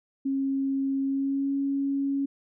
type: tone with pitch glide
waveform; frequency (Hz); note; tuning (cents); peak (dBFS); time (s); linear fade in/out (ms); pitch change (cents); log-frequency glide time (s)
sine; 271.6 to 276.8; C#4 to C#4; -35 to -2; -24; 0.25-2.26; 10; +33; 1.03-1.53
effects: none